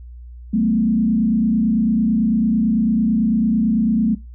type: tone with frequency modulation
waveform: sine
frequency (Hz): 220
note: A3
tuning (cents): 0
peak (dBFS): -14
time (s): 0.53-4.15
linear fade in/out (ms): 10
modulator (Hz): 29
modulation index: 0.95
effects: noise-tail reverb RT60 0.2 s tail -19 dB re dry + added 60 Hz sine -34 dBFS peak until 4.34 s